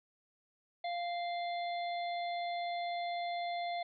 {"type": "harmonic tone", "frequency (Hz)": 696, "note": "F5", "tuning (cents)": -6, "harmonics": [1, 3, 5, 6], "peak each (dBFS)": [-35, -45, -49, -51], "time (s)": [0.84, 3.83], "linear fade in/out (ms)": 5, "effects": []}